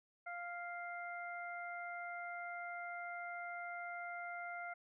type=harmonic tone; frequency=698.5 Hz; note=F5; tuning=in tune; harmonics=1 / 2 / 3; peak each=-46 / -47 / -49 dBFS; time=0.26-4.74 s; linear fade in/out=10 ms; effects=none